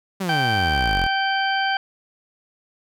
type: exponential sweep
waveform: sawtooth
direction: down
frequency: 199.5 to 39.21 Hz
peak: -19 dBFS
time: 0.2-1.07 s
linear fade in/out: 10 ms
type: harmonic tone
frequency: 778 Hz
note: G5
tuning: 13 cents flat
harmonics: 1 / 2 / 3 / 4 / 6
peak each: -22 / -23 / -32 / -28 / -33 dBFS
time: 0.29-1.77 s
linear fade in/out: 2 ms
effects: none